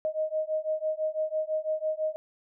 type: beating tone pair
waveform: sine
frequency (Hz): 621 / 627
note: D#5 / D#5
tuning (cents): -3 / +13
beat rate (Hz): 6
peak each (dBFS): -30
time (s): 0.05-2.16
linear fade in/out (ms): 0
effects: none